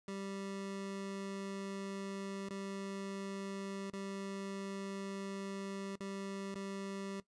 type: tone with dropouts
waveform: 25% pulse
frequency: 196 Hz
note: G3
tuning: in tune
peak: -37 dBFS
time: 0.08-7.2 s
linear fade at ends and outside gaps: 2 ms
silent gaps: 2.488-2.506 / 3.901-3.933 / 5.956-6.005 / 6.544-6.555 s
effects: noise-tail reverb RT60 0.1 s tail -17 dB re dry + resampled to 22050 Hz